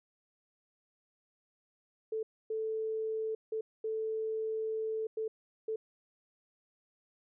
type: tone bursts at uneven times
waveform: sine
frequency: 440 Hz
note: A4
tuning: in tune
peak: -32 dBFS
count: 6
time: 2.12-2.23 / 2.5-3.35 / 3.52-3.61 / 3.84-5.07 / 5.17-5.28 / 5.68-5.76 s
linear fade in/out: 5 ms
effects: none